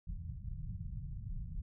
pink low-pass noise, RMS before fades -42 dBFS, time 0.07-1.62 s, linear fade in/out 5 ms, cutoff 170 Hz, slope 48 dB/octave, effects none

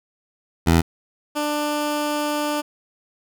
15% pulse tone pair in turn, 83.2 / 296.5 Hz, E2 / D4, +17 / +17 cents, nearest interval octave + minor seventh, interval 2200 cents, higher second, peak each -7 / -15 dBFS, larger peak first, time 0.66-0.82 / 1.35-2.62 s, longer second, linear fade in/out 20 ms, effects none

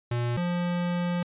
square tone pair in turn, 120 / 175.48 Hz, B2 / F3, -49 / +9 cents, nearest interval perfect fifth, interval 658 cents, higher second, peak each -26 dBFS, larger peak neither, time 0.11-0.37 / 0.37-1.23 s, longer second, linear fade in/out 5 ms, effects resampled to 8000 Hz

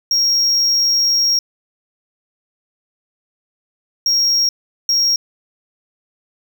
triangle tone bursts at uneven times, 5588 Hz, F8, in tune, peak -11 dBFS, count 3, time 0.11-1.39 / 4.06-4.49 / 4.89-5.16 s, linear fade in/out 2 ms, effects none

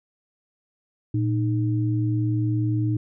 sine tone pair together, 115 / 307.8 Hz, A#2 / D#4, -23 / -19 cents, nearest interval octave + perfect fourth, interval 1704 cents, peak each -21 / -26 dBFS, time 1.14-2.97 s, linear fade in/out 5 ms, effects none

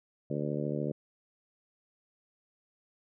harmonic tone, 73.6 Hz, D2, 4 cents sharp, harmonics 2 / 3 / 4 / 5 / 6 / 7 / 8, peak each -35 / -37 / -38 / -39 / -40 / -40 / -41 dBFS, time 0.3-0.92 s, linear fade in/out 5 ms, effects none

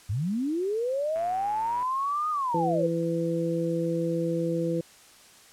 sine linear two-way sweep, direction up then down, 87.31 to 1248 to 477.5 Hz, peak -25 dBFS, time 0.09-2.87 s, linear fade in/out 10 ms, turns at 2.3 s
click train, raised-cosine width 0.5 ms, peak -30 dBFS, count 75, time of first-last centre 1.16-1.827 s, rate 111 Hz
harmonic tone, 167.1 Hz, E3, 24 cents sharp, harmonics 1 / 2 / 3, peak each -29 / -29 / -29 dBFS, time 2.54-4.81 s, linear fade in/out 5 ms
effects white hiss -53 dBFS RMS until 5.52 s + low-pass 10000 Hz 12 dB/octave

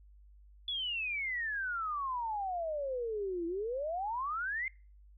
sine exponential two-way sweep, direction down then up, 3460 to 329.6 to 2144 Hz, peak -33 dBFS, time 0.68-4.68 s, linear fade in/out 2 ms, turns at 3.46 s, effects noise-tail reverb RT60 0.4 s tail -26 dB re dry + added 50 Hz sine -55 dBFS peak until 5.17 s

